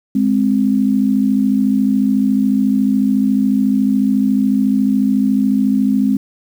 sine tone pair together, 207.7 / 261.7 Hz, G#3 / C4, 0 / 0 cents, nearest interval major third, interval 400 cents, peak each -14 dBFS, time 0.15-6.17 s, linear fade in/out 5 ms, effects 7-bit

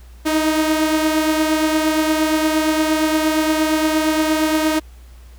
sawtooth beating tone pair, 311.1 / 319.7 Hz, D#4 / D#4, 0 / +47 cents, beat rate 8.6 Hz, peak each -12 / -19 dBFS, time 0.25-4.8 s, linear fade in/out 20 ms, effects added 60 Hz sine -38 dBFS peak until 5.38 s + pink hiss -52 dBFS RMS until 5.38 s

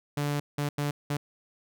sawtooth tone bursts at uneven times, 145.3 Hz, D3, 18 cents flat, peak -23 dBFS, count 4, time 0.17-0.4 / 0.58-0.69 / 0.78-0.91 / 1.1-1.17 s, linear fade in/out 5 ms, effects none

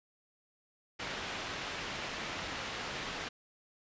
white low-pass noise, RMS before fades -40 dBFS, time 0.99-3.29 s, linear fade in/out 10 ms, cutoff 3000 Hz, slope 12 dB/octave, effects resampled to 16000 Hz

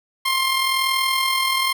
15% pulse tone with amplitude modulation, 1059 Hz, C6, 21 cents sharp, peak -10 dBFS, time 0.25-1.73 s, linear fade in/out 10 ms, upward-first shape sine, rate 40.9 Hz, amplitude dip 40%, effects none

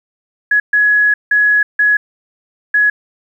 sine tone bursts at uneven times, 1682 Hz, G#6, 22 cents sharp, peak -8 dBFS, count 5, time 0.51-0.6 / 0.73-1.14 / 1.31-1.63 / 1.79-1.97 / 2.74-2.9 s, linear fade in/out 5 ms, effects 8-bit

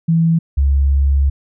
sine tone pair in turn, 164.81 / 69.29 Hz, E3 / C#2, 0 / 0 cents, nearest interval octave + minor third, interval 1500 cents, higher first, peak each -10 dBFS, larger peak neither, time 0.08-0.39 / 0.57-1.3 s, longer second, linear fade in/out 10 ms, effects none

